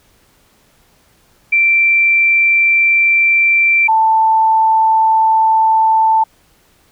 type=tone pair in turn; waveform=sine; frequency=2349 / 885 Hz; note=D7 / A5; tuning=0 / +10 cents; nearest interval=octave + perfect fourth; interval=1690 cents; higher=first; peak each=-8 dBFS; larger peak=neither; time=1.52-3.88 / 3.88-6.24 s; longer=neither; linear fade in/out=10 ms; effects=pink hiss -53 dBFS RMS until 6.91 s